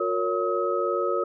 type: tone cluster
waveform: sine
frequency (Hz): 360.8 / 463.1 / 560 / 1274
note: F#4 / A#4 / C#5 / D#6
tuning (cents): -44 / -11 / +18 / +41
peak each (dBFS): -28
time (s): 0-1.24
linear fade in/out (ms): 5
effects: none